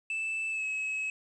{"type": "tone with pitch glide", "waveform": "triangle", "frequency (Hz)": [2637, 2571], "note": ["E7", "E7"], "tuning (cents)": [0, -44], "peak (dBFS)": -29, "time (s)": [0.1, 1.1], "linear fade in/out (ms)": 2, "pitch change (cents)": -44, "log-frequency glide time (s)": [0.5, 0.65], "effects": ["resampled to 22050 Hz", "10-bit"]}